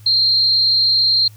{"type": "tone with amplitude modulation", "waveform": "sine", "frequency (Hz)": 4189, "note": "C8", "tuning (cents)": 1, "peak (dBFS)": -9, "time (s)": [0.06, 1.28], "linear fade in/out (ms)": 5, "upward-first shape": "sine", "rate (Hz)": 238, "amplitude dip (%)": 55, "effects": ["added 106 Hz sine -39 dBFS peak until 1.36 s", "white hiss -51 dBFS RMS until 1.36 s"]}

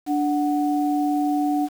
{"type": "tone pair together", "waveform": "sine", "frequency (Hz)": [293.7, 740], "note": ["D4", "F#5"], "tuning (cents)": [0, 0], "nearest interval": "octave + major third", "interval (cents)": 1600, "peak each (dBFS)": [-20, -24], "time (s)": [0.06, 1.69], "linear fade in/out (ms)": 50, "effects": ["7-bit"]}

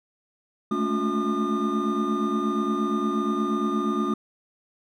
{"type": "tone cluster", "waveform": "triangle", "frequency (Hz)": [213.4, 221.9, 283.2, 358.2, 1212], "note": ["G#3", "A3", "C#4", "F4", "D#6"], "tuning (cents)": [47, 15, 37, 44, -46], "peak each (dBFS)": -27, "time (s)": [0.71, 4.14], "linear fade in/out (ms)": 5, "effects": []}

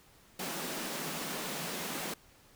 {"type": "high-pass noise", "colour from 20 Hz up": "pink", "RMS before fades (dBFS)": -38, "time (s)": [0.39, 2.14], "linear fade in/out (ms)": 5, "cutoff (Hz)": 150, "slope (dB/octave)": 96, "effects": ["pink hiss -61 dBFS RMS until 2.55 s"]}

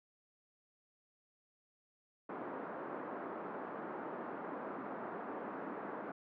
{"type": "band-pass noise", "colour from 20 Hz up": "pink", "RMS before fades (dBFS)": -44, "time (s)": [2.29, 6.12], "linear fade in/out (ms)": 5, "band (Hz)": [230, 1400], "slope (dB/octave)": 24, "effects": []}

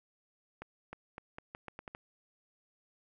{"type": "accelerating click train", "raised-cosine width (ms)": 0.5, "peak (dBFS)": -28, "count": 9, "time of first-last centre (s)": [0.62, 1.949], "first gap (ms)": 310, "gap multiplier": 0.81, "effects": []}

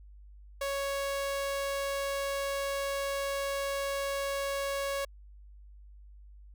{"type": "tone", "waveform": "sawtooth", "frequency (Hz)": 555, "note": "C#5", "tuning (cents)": 2, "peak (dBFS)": -27, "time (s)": [0.61, 5.05], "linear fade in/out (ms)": 5, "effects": ["added 50 Hz sine -49 dBFS peak until 6.54 s"]}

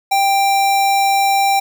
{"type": "tone with sample-and-hold", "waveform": "sine", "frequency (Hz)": 788, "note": "G5", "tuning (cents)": 9, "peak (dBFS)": -11, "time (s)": [0.11, 1.6], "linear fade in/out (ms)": 10, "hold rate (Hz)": 3150, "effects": []}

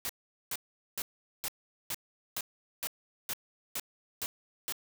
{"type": "noise bursts", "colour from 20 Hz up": "white", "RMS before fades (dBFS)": -35, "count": 11, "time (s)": [0.05, 4.723], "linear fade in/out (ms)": 0, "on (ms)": 43, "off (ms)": 420, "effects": []}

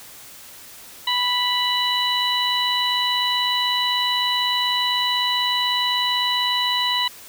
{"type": "harmonic tone", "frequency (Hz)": 987, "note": "B5", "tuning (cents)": -1, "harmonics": [1, 2, 3, 4], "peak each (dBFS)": [-24, -27, -23, -23], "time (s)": [1.07, 7.08], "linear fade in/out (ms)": 5, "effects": ["white hiss -42 dBFS RMS until 7.28 s"]}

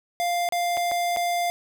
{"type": "tone with dropouts", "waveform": "square", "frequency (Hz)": 698.5, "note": "F5", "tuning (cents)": 0, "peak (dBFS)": -23, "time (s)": [0.2, 1.5], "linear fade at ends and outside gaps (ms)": 0, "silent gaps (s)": [[0.489, 0.523], [0.77, 0.774], [0.914, 0.918], [1.163, 1.17]], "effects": []}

